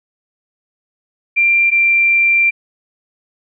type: tone pair in turn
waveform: sine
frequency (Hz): 2373 / 2364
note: D7 / D7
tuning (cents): +17 / +11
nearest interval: unison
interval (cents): 6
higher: first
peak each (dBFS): -9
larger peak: neither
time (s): 1.36-1.71 / 1.71-2.51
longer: second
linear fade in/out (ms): 20
effects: none